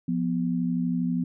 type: tone pair together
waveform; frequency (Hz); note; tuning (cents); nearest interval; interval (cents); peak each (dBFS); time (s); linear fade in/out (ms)
sine; 174.94 / 247.4; F3 / B3; +3 / +3; tritone; 600; -26; 0.08-1.24; 5
effects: none